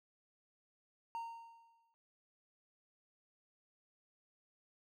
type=tone with exponential decay; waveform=triangle; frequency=922 Hz; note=A#5; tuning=19 cents flat; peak=-36 dBFS; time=1.15-1.94 s; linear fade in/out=0 ms; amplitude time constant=170 ms; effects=none